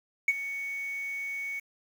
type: tone with ADSR envelope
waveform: sine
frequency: 2228 Hz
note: C#7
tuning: 8 cents sharp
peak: -16 dBFS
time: 0.28-1.6 s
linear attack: 4 ms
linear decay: 37 ms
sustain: -16 dB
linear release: 12 ms
effects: tanh soft clip ceiling -17 dBFS + 8-bit